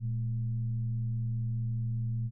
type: tone with frequency modulation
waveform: sine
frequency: 116.54 Hz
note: A#2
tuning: in tune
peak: -29 dBFS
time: 0-2.31 s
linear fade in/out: 50 ms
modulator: 95 Hz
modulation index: 0.37
effects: none